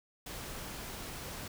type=noise; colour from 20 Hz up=pink; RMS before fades=-43 dBFS; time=0.26-1.48 s; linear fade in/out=5 ms; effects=none